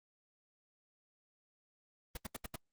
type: noise bursts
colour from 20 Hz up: pink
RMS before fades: -41 dBFS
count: 5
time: 2.15-2.56 s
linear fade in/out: 5 ms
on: 22 ms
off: 75 ms
effects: noise-tail reverb RT60 0.1 s tail -26 dB re dry + Opus 32 kbps